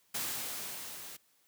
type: noise with level ramp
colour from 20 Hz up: white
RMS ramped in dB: -35 to -47 dBFS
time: 0.14-1.17 s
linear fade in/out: 10 ms
effects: white hiss -70 dBFS RMS until 1.47 s + high-pass 100 Hz 12 dB/octave